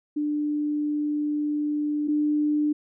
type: tone pair in turn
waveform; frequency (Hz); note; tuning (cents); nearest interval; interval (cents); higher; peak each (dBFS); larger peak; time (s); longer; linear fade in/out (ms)
sine; 297 / 298.5; D4 / D4; +20 / +28; unison; 8; second; -23 / -20; second; 0.16-2.08 / 2.08-2.73; first; 10
effects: none